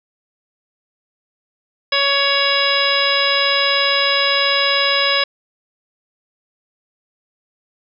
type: harmonic tone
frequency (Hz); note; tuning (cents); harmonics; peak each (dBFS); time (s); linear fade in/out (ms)
559; C#5; +14; 1 / 2 / 3 / 4 / 5 / 6 / 7 / 9; -22 / -22 / -22 / -22 / -22 / -22 / -22 / -22; 1.92-5.24; 5
effects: none